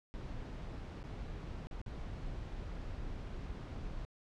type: noise with dropouts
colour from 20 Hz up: brown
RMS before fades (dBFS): -43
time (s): 0.14-4.05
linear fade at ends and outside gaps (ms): 0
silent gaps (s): 1.03-1.039 / 1.274-1.278 / 1.67-1.711 / 1.815-1.862
effects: low-pass 5000 Hz 12 dB/octave